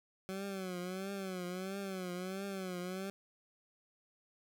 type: tone with vibrato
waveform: 20% pulse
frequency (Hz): 187.8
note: F#3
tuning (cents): +26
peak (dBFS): -34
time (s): 0.29-3.1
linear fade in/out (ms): 0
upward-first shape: triangle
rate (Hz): 1.5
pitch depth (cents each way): 110
effects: none